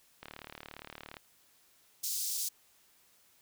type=click train; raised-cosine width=0.3 ms; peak=-28 dBFS; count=36; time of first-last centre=0.23-1.168 s; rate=37.3 Hz
type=high-pass noise; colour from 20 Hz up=pink; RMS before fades=-35 dBFS; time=2.03-2.49 s; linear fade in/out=10 ms; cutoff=4800 Hz; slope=24 dB/octave
effects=white hiss -66 dBFS RMS until 3.41 s